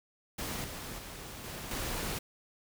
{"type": "noise with level steps", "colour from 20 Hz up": "pink", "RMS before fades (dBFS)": [-37, -42, -45, -42, -36], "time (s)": [0.38, 2.19], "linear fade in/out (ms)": 10, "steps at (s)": [0.64, 0.98, 1.44, 1.71], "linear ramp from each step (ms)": 2, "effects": []}